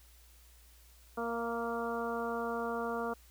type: harmonic tone with a mistuned harmonic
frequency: 233.1 Hz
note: A#3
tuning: in tune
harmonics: 1 / 2 / 3 / 4 / 5 / 6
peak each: -40 / -37 / -40 / -43 / -41 / -43 dBFS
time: 1.17-3.14 s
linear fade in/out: 10 ms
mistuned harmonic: 3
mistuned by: -15 cents
effects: added 59 Hz sine -58 dBFS peak until 3.3 s + white hiss -63 dBFS RMS until 3.3 s